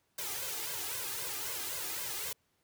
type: noise with flanger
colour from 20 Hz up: white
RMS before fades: -38 dBFS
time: 0.18-2.33 s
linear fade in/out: 5 ms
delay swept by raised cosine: 1.9 to 2.49 ms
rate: 3.8 Hz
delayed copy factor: +1
effects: pink hiss -75 dBFS RMS until 2.63 s + high-pass 80 Hz 12 dB/octave